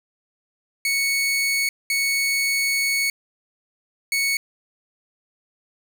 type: tone bursts at uneven times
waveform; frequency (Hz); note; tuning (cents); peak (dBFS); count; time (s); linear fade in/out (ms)
sawtooth; 2217; C#7; 0; -16; 3; 0.85-1.69 / 1.9-3.1 / 4.12-4.37; 2
effects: none